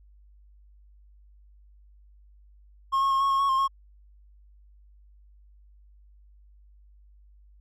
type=tone with pitch steps; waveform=triangle; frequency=1079 / 1091 / 1077 / 1099 / 1084 / 1106 / 1063 / 1088 Hz; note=C#6 / C#6 / C6 / C#6 / C#6 / C#6 / C6 / C#6; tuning=-47 / -28 / +50 / -15 / -39 / -4 / +27 / -33 cents; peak=-19 dBFS; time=2.92-3.68 s; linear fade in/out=20 ms; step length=95 ms; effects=added 50 Hz sine -52 dBFS peak until 7.6 s